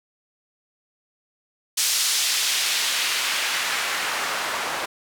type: noise with band-pass filter sweep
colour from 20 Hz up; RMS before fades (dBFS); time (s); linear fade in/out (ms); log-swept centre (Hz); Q
white; -24; 1.77-4.86; 10; 5400 to 900; 0.86
effects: none